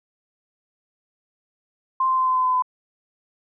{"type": "tone with pitch steps", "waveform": "sine", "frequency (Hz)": [1046.5, 1040.5, 1034.5, 1028.5, 1022.6, 1016.7, 1010.9], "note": ["C6", "C6", "C6", "C6", "C6", "B5", "B5"], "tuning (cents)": [0, -10, -20, -30, -40, 50, 40], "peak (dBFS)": -17, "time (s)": [2, 2.623], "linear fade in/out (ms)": 5, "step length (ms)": 89, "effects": []}